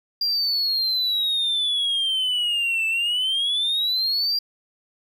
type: exponential two-way sweep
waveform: triangle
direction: down then up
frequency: 4796 to 2637 to 4796 Hz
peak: -18 dBFS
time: 0.21-4.39 s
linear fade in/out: 5 ms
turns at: 2.87 s
effects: tanh soft clip ceiling -14 dBFS